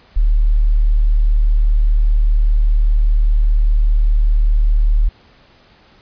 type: tone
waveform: sine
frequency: 37.5 Hz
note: D1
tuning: 37 cents sharp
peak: -9 dBFS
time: 0.16-5.09 s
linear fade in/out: 10 ms
effects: pink hiss -49 dBFS RMS until 6.01 s + resampled to 11025 Hz